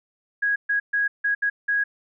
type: tone bursts at uneven times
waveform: sine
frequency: 1653 Hz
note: G#6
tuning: 9 cents flat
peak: -19 dBFS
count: 6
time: 0.42-0.56 / 0.69-0.8 / 0.93-1.08 / 1.24-1.35 / 1.42-1.5 / 1.68-1.84 s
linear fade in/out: 10 ms
effects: none